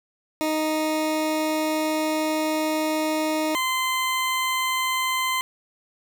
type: tone pair in turn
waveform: 20% pulse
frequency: 311.1 / 1034.4 Hz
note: D#4 / C6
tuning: 0 / -20 cents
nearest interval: octave + major sixth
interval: 2080 cents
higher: second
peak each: -17 dBFS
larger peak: neither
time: 0.41-3.55 / 3.55-5.41 s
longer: first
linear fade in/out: 0 ms
effects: none